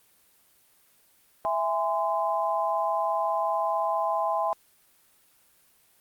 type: chord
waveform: sine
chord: E augmented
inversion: none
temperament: just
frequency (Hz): 659.3 / 824.1 / 1030.1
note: E5 / G#5 / B#5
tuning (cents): 0 / -14 / -27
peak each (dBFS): -28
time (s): 1.45-4.53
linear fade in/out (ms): 0
effects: white hiss -62 dBFS RMS until 6 s + Opus 32 kbps